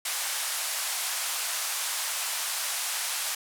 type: band-pass noise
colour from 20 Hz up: white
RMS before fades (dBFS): -31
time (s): 0.05-3.35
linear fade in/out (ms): 5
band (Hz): 680 to 12000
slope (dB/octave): 24
effects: none